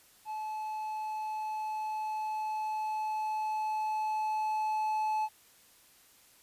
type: tone with level ramp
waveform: triangle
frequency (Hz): 863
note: A5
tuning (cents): -34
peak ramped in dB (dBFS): -33 to -26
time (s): 0.25-5.29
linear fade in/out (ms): 50
effects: white hiss -61 dBFS RMS until 6.42 s + resampled to 32000 Hz